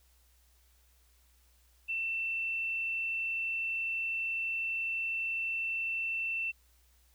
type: tone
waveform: sine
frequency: 2682 Hz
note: E7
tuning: 29 cents sharp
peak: -31 dBFS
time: 1.88-6.52 s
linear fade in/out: 20 ms
effects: added 61 Hz sine -64 dBFS peak until 7.14 s + white hiss -69 dBFS RMS until 7.14 s